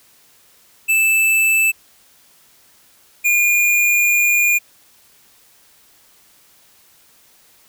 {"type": "tone pair in turn", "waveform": "square", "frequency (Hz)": [2637, 2423], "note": ["E7", "D#7"], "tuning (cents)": [0, -47], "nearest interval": "minor second", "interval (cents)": 147, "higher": "first", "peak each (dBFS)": -13, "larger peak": "neither", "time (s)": [[0.88, 1.72], [3.24, 4.59]], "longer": "second", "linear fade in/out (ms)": 20, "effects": ["white hiss -52 dBFS RMS until 7.68 s"]}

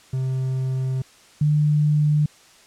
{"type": "tone pair in turn", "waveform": ["triangle", "sine"], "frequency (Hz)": [130.8, 149.73], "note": ["C3", "D3"], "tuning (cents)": [0, 34], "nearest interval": "major second", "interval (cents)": 234, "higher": "second", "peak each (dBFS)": [-19, -15], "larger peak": "second", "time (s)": [[0.13, 1.02], [1.41, 2.26]], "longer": "first", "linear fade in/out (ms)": 5, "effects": ["white hiss -51 dBFS RMS until 2.66 s", "low-pass 8000 Hz 12 dB/octave"]}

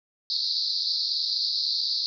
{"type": "band-pass noise", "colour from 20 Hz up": "white", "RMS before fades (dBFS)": -27, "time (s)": [0.3, 2.06], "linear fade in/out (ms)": 0, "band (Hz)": [4000, 4900], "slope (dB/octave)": 96, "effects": []}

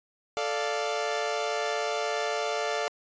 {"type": "chord", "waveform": "sawtooth", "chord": "D minor", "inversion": "second", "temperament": "equal", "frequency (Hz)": [440, 587.3, 698.5], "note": ["A4", "D5", "F5"], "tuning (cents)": [0, 0, 0], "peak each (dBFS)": -28, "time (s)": [0.37, 2.88], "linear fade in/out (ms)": 0, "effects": ["resampled to 16000 Hz"]}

